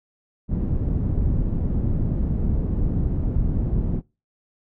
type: low-pass noise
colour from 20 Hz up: pink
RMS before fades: -22 dBFS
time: 0.48-4.02 s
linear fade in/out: 50 ms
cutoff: 210 Hz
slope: 12 dB/octave
effects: noise-tail reverb RT60 0.3 s tail -25 dB re dry